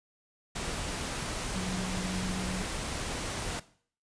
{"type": "tone in noise", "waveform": "sine", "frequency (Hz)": 185, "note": "F#3", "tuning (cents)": 0, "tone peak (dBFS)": -32, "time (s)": [1.55, 2.63], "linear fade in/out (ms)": 10, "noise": "pink", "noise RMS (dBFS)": -35, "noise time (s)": [0.55, 3.6], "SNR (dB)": 0, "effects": ["noise-tail reverb RT60 0.5 s tail -17 dB re dry", "resampled to 22050 Hz"]}